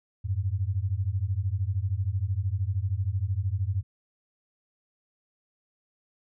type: beating tone pair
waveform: sine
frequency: 90 / 103 Hz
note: F#2 / G#2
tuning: -47 / -14 cents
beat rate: 13 Hz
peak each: -28 dBFS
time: 0.24-3.83 s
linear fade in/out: 20 ms
effects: none